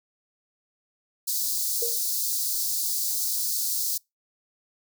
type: high-pass noise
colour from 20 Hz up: white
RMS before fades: -27 dBFS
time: 1.27-3.98 s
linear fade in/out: 10 ms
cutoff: 4200 Hz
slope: 48 dB/octave
type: tone with exponential decay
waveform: sine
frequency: 470 Hz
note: A#4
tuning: 14 cents sharp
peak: -25 dBFS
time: 1.82-2.03 s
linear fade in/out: 5 ms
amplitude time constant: 45 ms
effects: noise-tail reverb RT60 0.2 s tail -26 dB re dry